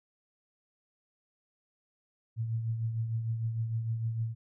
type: tone with tremolo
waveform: sine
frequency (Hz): 113.5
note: A#2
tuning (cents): -46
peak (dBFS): -27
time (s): 2.36-4.35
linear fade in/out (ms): 50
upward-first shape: triangle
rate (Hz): 6.6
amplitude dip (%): 55
effects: none